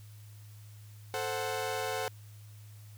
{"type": "chord", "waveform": "sawtooth", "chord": "F# diminished", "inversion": "first", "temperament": "equal", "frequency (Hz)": [440, 523.3, 740], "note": ["A4", "C5", "F#5"], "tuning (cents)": [0, 0, 0], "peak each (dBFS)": -33, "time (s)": [1.14, 2.08], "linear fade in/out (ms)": 0, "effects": ["added 105 Hz sine -48 dBFS peak until 2.97 s", "white hiss -61 dBFS RMS until 2.97 s"]}